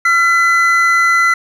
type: tone pair together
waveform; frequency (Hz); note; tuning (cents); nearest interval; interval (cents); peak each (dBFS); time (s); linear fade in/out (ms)
triangle; 1368 / 2006; F6 / B6; -36 / +26; perfect fifth; 662; -10; 0.05-1.34; 5
effects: none